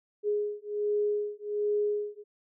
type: beating tone pair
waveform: sine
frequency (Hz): 415.3 / 416.6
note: G#4 / G#4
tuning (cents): 0 / +5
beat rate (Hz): 1.3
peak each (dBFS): -30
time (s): 0.23-2.24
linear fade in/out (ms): 50
effects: none